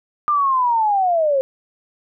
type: linear sweep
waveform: sine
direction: down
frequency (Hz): 1208 to 520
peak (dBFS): -14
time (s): 0.28-1.41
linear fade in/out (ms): 0
effects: none